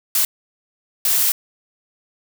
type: noise bursts at uneven times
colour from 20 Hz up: blue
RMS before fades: -17 dBFS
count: 2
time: 0.15-0.25 / 1.05-1.32 s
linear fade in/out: 2 ms
effects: none